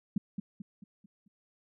sine tone with echo, 199.7 Hz, G3, 32 cents sharp, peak -24 dBFS, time 0.16-0.18 s, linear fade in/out 5 ms, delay 220 ms, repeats 5, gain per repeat -7 dB, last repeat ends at 1.28 s, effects none

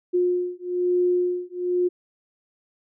sine beating tone pair, 357.2 / 358.3 Hz, F4 / F4, +39 / +44 cents, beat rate 1.1 Hz, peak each -23 / -23 dBFS, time 0.13-1.89 s, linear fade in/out 20 ms, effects none

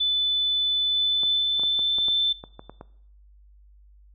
sine tone with pitch glide, 3500 to 3537 Hz, A7 to A7, -10 to +8 cents, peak -20 dBFS, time 0-2.33 s, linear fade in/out 10 ms, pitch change +18 cents, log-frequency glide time 0.84-2 s
clicks, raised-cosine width 1 ms, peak -25 dBFS, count 10, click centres 1.234 / 1.596 / 1.635 / 1.792 / 1.985 / 2.084 / 2.439 / 2.594 / 2.696 / 2.811 s
effects noise-tail reverb RT60 0.8 s tail -20 dB re dry + added 50 Hz sine -50 dBFS peak until 4.14 s

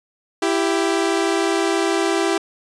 sawtooth tone pair together, 332.3 / 392 Hz, E4 / G4, +14 / 0 cents, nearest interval minor third, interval 286 cents, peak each -16 dBFS, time 0.42-2.38 s, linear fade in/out 5 ms, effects resampled to 22050 Hz

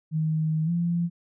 sine tone with pitch glide, 157.2 to 171.43 Hz, D#3 to F3, +18 to -32 cents, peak -22 dBFS, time 0.11-1.1 s, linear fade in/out 50 ms, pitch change +150 cents, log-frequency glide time 0.65-0.7 s, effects none

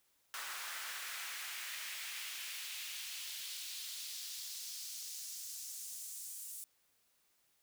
pink noise with high-pass filter sweep, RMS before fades -45 dBFS, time 0.34-6.64 s, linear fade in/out 0 ms, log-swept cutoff 1300 to 8700 Hz, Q 1.5, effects white hiss -75 dBFS RMS until 7.62 s

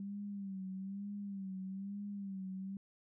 sine tone with vibrato, 196 Hz, G3, in tune, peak -40 dBFS, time 0-2.77 s, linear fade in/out 2 ms, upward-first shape sine, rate 1.1 Hz, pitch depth 68 cents each way, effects none

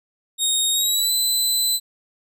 20% pulse tone with pitch glide, 3729 to 4020 Hz, A#7 to B7, 0 to +30 cents, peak -12 dBFS, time 0.38-1.8 s, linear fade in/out 50 ms, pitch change +130 cents, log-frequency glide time 0.72-1.13 s, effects none

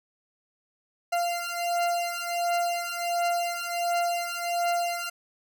40% pulse beating tone pair, 693 / 694.4 Hz, F5 / F5, -14 / -10 cents, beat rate 1.4 Hz, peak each -28 dBFS, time 1.12-5.1 s, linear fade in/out 10 ms, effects none

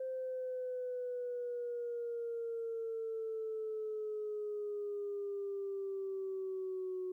sine exponential sweep, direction down, 522 to 367.6 Hz, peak -36 dBFS, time 0-7.12 s, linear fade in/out 5 ms, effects tanh soft clip ceiling -32 dBFS + 13-bit

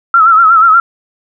sine tone with vibrato, 1325 Hz, E6, 9 cents sharp, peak -3 dBFS, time 0.14-0.8 s, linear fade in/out 2 ms, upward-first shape sine, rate 8.3 Hz, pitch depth 78 cents each way, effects none

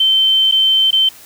sine tone with dropouts, 3097 Hz, G7, 22 cents flat, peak -9 dBFS, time 0-1.09 s, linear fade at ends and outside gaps 5 ms, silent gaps 0.514-0.521 / 0.908-0.928 s, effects white hiss -40 dBFS RMS until 1.25 s

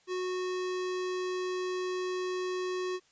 square tone, 366.9 Hz, F#4, 15 cents flat, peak -32 dBFS, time 0.07-3 s, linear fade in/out 50 ms, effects white hiss -66 dBFS RMS until 3.11 s + resampled to 16000 Hz

